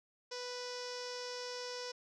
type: tone with low-pass filter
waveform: sawtooth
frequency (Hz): 493.9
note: B4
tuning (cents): 0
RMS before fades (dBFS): -43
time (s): 0.31-1.92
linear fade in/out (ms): 10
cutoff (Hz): 5400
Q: 6.2
effects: none